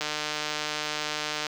click train, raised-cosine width 0.2 ms, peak -12 dBFS, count 221, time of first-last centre 0.01-1.467 s, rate 151 Hz, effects high-pass 200 Hz 12 dB/octave + 7-bit

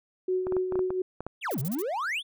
sine tone with tremolo, 370 Hz, F#4, in tune, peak -23 dBFS, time 0.28-1.02 s, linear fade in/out 5 ms, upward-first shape sine, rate 4.3 Hz, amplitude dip 50%
clicks, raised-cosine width 1 ms, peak -21 dBFS, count 9, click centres 0.469 / 0.523 / 0.567 / 0.723 / 0.756 / 0.792 / 0.905 / 1.206 / 1.266 s
triangle exponential two-way sweep, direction down then up, 3657 to 119.2 to 3657 Hz, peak -26 dBFS, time 1.41-2.23 s, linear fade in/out 50 ms, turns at 1.6 s
violet noise bursts, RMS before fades -37 dBFS, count 5, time 1.51-1.819 s, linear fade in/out 0 ms, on 33 ms, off 36 ms
effects none

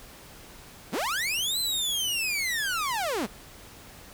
sawtooth linear two-way sweep, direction up then down, 116.54 to 4117 to 166.3 Hz, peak -23 dBFS, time 0.92-3.27 s, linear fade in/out 20 ms, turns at 1.59 s, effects pink hiss -48 dBFS RMS until 4.13 s

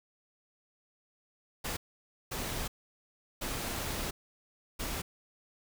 pink noise bursts at uneven times, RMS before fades -36 dBFS, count 4, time 1.64-1.77 / 2.31-2.68 / 3.41-4.11 / 4.79-5.02 s, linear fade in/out 10 ms, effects none

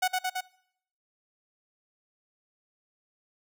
sawtooth tone with echo, 740 Hz, F#5, in tune, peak -19 dBFS, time 0.02-0.08 s, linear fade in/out 10 ms, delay 110 ms, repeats 3, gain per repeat -2 dB, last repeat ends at 0.41 s, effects noise-tail reverb RT60 0.7 s tail -22 dB re dry

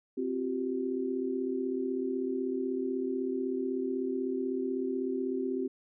sine chord, C suspended fourth, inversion none, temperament equal with one note detuned, 261.6 / 349.2 / 385.3 Hz, C4 / F4 / G4, 0 / 0 / -30 cents, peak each -33 / -37 / -33 dBFS, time 0.17-5.68 s, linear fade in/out 10 ms, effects none

